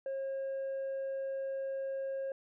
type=tone with tanh clipping; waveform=sine; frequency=540 Hz; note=C#5; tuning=45 cents flat; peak=-35 dBFS; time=0.06-2.32 s; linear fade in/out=2 ms; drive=2 dB; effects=none